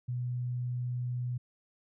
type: tone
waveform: sine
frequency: 123.47 Hz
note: B2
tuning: in tune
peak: -31 dBFS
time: 0.08-1.38 s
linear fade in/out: 10 ms
effects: none